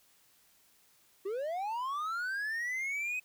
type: linear sweep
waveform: triangle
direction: up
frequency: 370 to 2541 Hz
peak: -31 dBFS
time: 1.25-3.2 s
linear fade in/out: 10 ms
effects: white hiss -66 dBFS RMS until 3.24 s